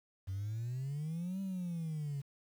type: exponential two-way sweep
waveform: sine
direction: up then down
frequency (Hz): 92.5 to 196 to 137.5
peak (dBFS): -34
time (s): 0.27-2.22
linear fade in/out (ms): 20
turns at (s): 1.41
effects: tanh soft clip ceiling -34 dBFS + 10-bit